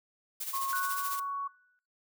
blue noise with tremolo, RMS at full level -35 dBFS, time 0.4-1.2 s, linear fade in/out 10 ms, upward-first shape sine, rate 14 Hz, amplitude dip 60%
sine tone with pitch glide, 1087 to 1116.3 Hz, C#6 to C#6, -34 to +12 cents, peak -32 dBFS, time 0.53-1.48 s, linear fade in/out 10 ms, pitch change +46 cents, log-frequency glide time 0.72-0.98 s
sine tone with exponential decay, 1480 Hz, F#6, in tune, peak -31 dBFS, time 0.73-1.79 s, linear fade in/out 0 ms, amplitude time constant 230 ms
effects noise-tail reverb RT60 0.4 s tail -20 dB re dry

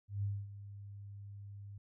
sine tone with ADSR envelope, 100.7 Hz, G2, 47 cents sharp, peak -32 dBFS, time 0.08-1.78 s, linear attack 150 ms, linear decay 240 ms, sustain -14 dB, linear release 5 ms, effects none

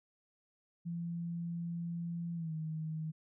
sine tone with pitch glide, 170 to 157.7 Hz, F3 to D#3, -46 to +24 cents, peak -36 dBFS, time 0.85-3.12 s, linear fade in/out 20 ms, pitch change -130 cents, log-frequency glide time 2.35-2.53 s, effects none

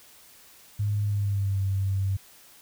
sine tone with pitch glide, 103.4 to 97.03 Hz, G#2 to G2, -7 to -17 cents, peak -23 dBFS, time 0.79-2.17 s, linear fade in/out 10 ms, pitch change -110 cents, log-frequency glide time 1.03-1.61 s, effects white hiss -53 dBFS RMS until 2.61 s

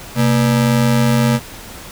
square ring-modulated tone, 180.1 Hz, F#3, 46 cents flat, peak -9 dBFS, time 0.15-1.4 s, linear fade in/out 50 ms, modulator 50.6 Hz, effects pink hiss -34 dBFS RMS until 1.91 s

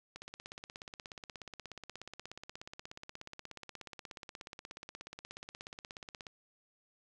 click train, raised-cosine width 0.2 ms, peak -28 dBFS, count 103, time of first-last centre 0.16-6.268 s, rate 16.7 Hz, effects none

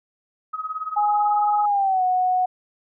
sine tone with tremolo, 1267 Hz, D#6, 31 cents sharp, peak -23 dBFS, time 0.53-1.66 s, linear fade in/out 10 ms, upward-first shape sine, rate 18 Hz, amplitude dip 80%
sine tone with pitch glide, 830.6 to 735.7 Hz, G#5 to F#5, 0 to -10 cents, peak -17 dBFS, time 0.96-2.46 s, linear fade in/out 10 ms, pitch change -210 cents, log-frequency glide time 1.66-2.03 s
effects none

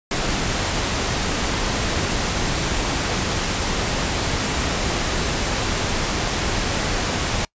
pink noise, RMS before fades -22 dBFS, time 0.11-7.45 s, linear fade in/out 2 ms, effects noise-tail reverb RT60 0.1 s tail -25 dB re dry + resampled to 16000 Hz

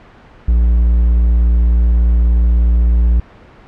triangle tone, 58.27 Hz, A#1, in tune, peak -6 dBFS, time 0.48-3.2 s, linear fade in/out 5 ms, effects pink hiss -41 dBFS RMS until 3.67 s + low-pass 2000 Hz 12 dB/octave

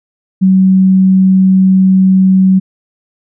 sine tone, 188.9 Hz, F#3, 36 cents sharp, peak -4 dBFS, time 0.41-2.6 s, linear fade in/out 20 ms, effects none

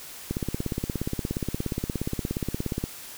click train, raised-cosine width 3 ms, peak -14 dBFS, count 44, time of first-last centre 0.31-2.839 s, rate 17 Hz, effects white hiss -42 dBFS RMS until 3.17 s

